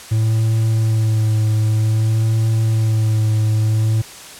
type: tone with vibrato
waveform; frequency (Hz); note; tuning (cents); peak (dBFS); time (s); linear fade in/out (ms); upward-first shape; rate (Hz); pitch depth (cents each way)
triangle; 110; A2; 0; -11; 0.11-4.02; 10; sine; 0.53; 25
effects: white hiss -36 dBFS RMS until 4.39 s + low-pass 10000 Hz 12 dB/octave